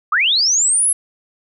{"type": "linear sweep", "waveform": "sine", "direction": "up", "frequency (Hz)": [1118, 11060], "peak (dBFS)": -12, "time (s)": [0.12, 0.93], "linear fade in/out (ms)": 5, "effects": []}